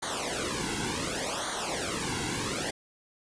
pink noise with flanger, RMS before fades -32 dBFS, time 0.02-2.71 s, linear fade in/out 10 ms, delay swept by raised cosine 0.38 to 1.68 ms, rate 0.68 Hz, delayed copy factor -0.95, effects resampled to 22050 Hz

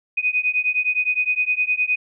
sine beating tone pair, 2489 / 2498.7 Hz, D#7 / D#7, 0 / +7 cents, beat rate 9.7 Hz, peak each -21 / -21 dBFS, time 0.17-1.96 s, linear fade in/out 10 ms, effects none

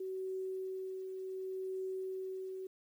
sine tone with tremolo, 377.4 Hz, F#4, 34 cents sharp, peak -36 dBFS, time 0-2.67 s, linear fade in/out 5 ms, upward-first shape triangle, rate 0.68 Hz, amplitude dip 40%, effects 11-bit

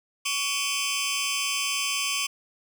20% pulse tone cluster, 1125 / 2460 / 2670 / 3079 Hz, C#6 / D#7 / E7 / G7, +25 / -20 / +22 / -32 cents, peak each -28 / -26 / -28 / -24 dBFS, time 0.25-2.27 s, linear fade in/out 10 ms, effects none

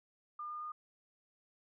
sine tone with pitch steps, 1206 / 1213.7 / 1221.4 Hz, D6 / D#6 / D#6, +46 / -43 / -32 cents, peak -40 dBFS, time 0.39-0.72 s, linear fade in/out 5 ms, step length 110 ms, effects none

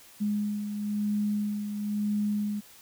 sine beating tone pair, 207.7 / 208.7 Hz, G#3 / G#3, 0 / +9 cents, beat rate 1 Hz, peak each -27 / -36 dBFS, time 0.2-2.61 s, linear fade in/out 20 ms, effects white hiss -53 dBFS RMS until 2.81 s

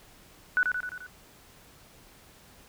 sine tone with echo, 1483 Hz, F#6, 4 cents sharp, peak -20 dBFS, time 0.57-0.63 s, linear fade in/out 0 ms, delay 87 ms, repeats 5, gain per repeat -4 dB, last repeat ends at 1.065 s, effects pink hiss -55 dBFS RMS until 2.68 s

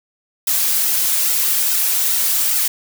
blue noise with flanger, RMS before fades -17 dBFS, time 0.47-2.68 s, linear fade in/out 5 ms, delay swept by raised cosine 1.7 to 5.1 ms, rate 2.4 Hz, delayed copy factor -0.95, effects none

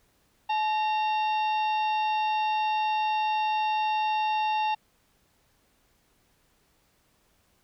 harmonic tone with a mistuned harmonic, 916 Hz, A#5, 31 cents flat, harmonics 1 / 2 / 3 / 4 / 5 / 6, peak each -24 / -42 / -35 / -40 / -50 / -52 dBFS, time 0.49-4.75 s, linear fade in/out 10 ms, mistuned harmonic 1, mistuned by -110 cents, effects pink hiss -67 dBFS RMS until 7.63 s

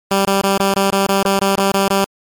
10% pulse tone bursts, 196 Hz, G3, in tune, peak -4 dBFS, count 12, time 0.11-2.043 s, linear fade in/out 2 ms, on 140 ms, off 23 ms, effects MP3 96 kbps

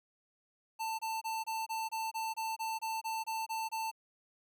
square tone bursts, 890 Hz, A5, 20 cents sharp, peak -35 dBFS, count 14, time 0.79-3.915 s, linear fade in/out 20 ms, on 200 ms, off 25 ms, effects none

